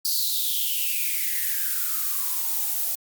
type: noise with high-pass filter sweep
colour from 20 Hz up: violet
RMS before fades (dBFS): -25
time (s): 0.05-2.95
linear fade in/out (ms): 0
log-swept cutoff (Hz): 4700 to 650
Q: 9
effects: Opus 48 kbps